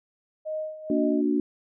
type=tone with tremolo; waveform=sine; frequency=622.3 Hz; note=D#5; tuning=in tune; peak=-27 dBFS; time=0.45-1.22 s; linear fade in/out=20 ms; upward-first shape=sine; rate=2.2 Hz; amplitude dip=75%
type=chord; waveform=sine; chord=Bb augmented; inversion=none; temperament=just; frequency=233.1 / 291.4 / 364.2 Hz; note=Bb3 / D4 / F#4; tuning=0 / -13 / -27 cents; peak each=-27 / -23 / -28 dBFS; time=0.9-1.4 s; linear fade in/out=2 ms
effects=none